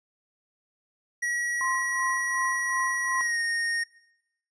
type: tone with pitch glide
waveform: square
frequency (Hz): 1918 to 1852.7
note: A#6 to A#6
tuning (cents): +49 to -11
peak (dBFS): -26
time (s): 1.22-3.84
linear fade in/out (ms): 10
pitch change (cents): -60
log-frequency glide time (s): 3.16-3.4
type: tone with tremolo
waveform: sine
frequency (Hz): 1046.5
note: C6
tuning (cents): 0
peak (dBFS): -26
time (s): 1.61-3.21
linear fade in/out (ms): 0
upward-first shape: sine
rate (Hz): 2.7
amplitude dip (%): 75
effects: noise-tail reverb RT60 0.8 s tail -19 dB re dry + resampled to 22050 Hz